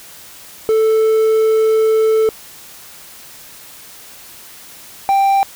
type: tone pair in turn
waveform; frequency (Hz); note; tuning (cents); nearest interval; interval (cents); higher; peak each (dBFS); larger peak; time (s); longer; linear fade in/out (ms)
triangle; 440 / 786.3; A4 / G5; 0 / +5; minor seventh; 1005; second; -8; neither; 0.69-2.29 / 5.09-5.43; first; 0
effects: white hiss -38 dBFS RMS until 5.55 s